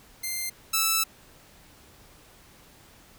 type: tone pair in turn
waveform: 5% pulse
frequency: 2093 / 1315.7 Hz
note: C7 / E6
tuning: 0 / -4 cents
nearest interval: minor sixth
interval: 804 cents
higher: first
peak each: -19 / -10 dBFS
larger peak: second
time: 0.23-0.5 / 0.73-1.04 s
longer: second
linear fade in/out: 10 ms
effects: pink hiss -54 dBFS RMS until 3.18 s